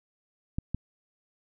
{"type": "clicks", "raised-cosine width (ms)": 5, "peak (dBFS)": -17, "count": 2, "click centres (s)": [0.585, 0.746], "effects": []}